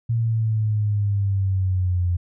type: exponential sweep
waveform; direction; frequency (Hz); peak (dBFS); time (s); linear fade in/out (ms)
sine; down; 116.54 to 87.31; -18; 0.09-2.17; 10
effects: none